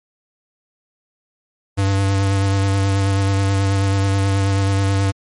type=tone with vibrato; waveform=square; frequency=98 Hz; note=G2; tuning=in tune; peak=-15 dBFS; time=1.77-5.12 s; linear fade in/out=20 ms; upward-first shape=sine; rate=9.3 Hz; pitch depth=19 cents each way; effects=MP3 48 kbps